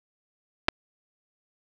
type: clicks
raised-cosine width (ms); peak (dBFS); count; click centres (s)
0.3; -5; 2; 0.684 / 0.687
effects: none